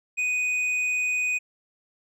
sine tone with hard clipping, 2489 Hz, D#7, in tune, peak -24 dBFS, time 0.17-1.39 s, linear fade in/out 20 ms, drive 5 dB, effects none

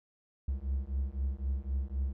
triangle beating tone pair, 65.41 / 69.31 Hz, C2 / C#2, 0 / 0 cents, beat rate 3.9 Hz, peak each -32 / -32 dBFS, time 0.48-2.13 s, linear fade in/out 5 ms, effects none

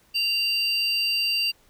triangle tone pair together, 2779 / 4674 Hz, F7 / D8, -9 / -9 cents, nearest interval major sixth, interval 900 cents, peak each -23 dBFS, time 0.14-1.52 s, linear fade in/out 20 ms, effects pink hiss -60 dBFS RMS until 1.69 s

